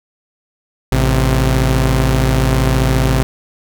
sawtooth tone pair together, 55 / 130.81 Hz, A1 / C3, 0 / 0 cents, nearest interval octave + minor third, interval 1500 cents, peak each -10 dBFS, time 0.92-3.23 s, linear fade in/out 0 ms, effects none

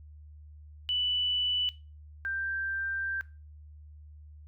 sine tone pair in turn, 2974 / 1575.4 Hz, F#7 / G6, +8 / +8 cents, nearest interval major seventh, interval 1100 cents, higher first, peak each -27 / -30 dBFS, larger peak first, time 0.89-1.69 / 2.25-3.21 s, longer second, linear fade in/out 0 ms, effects noise-tail reverb RT60 0.3 s tail -18 dB re dry + added 75 Hz sine -47 dBFS peak until 4.47 s

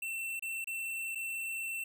square tone with dropouts, 2691 Hz, E7, 35 cents sharp, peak -36 dBFS, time 0.02-1.84 s, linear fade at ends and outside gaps 5 ms, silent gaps 0.395-0.423 / 0.644-0.671 / 1.149-1.155 s, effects none

